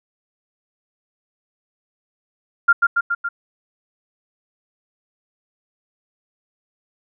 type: tone with echo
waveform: sine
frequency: 1396.9 Hz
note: F6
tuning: in tune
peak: -8 dBFS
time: 2.68-2.73 s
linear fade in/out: 10 ms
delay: 140 ms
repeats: 4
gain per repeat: -3 dB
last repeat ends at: 3.29 s
effects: none